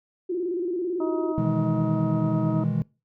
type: tone with vibrato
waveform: sine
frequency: 353.3 Hz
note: F4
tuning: 20 cents sharp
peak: -24 dBFS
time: 0.29-1.33 s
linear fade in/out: 10 ms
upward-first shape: square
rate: 18 Hz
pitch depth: 74 cents each way
type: harmonic tone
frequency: 316.5 Hz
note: D#4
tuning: 30 cents sharp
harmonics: 1 / 2 / 3 / 4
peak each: -27 / -33 / -37 / -39 dBFS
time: 1-2.64 s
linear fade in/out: 5 ms
type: chord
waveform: triangle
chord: E major seventh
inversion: second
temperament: equal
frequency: 123.47 / 155.56 / 164.81 / 207.7 Hz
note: B2 / D#3 / E3 / G#3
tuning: 0 / 0 / 0 / 0 cents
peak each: -26 dBFS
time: 1.38-2.82 s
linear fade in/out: 0 ms
effects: noise-tail reverb RT60 0.3 s tail -23 dB re dry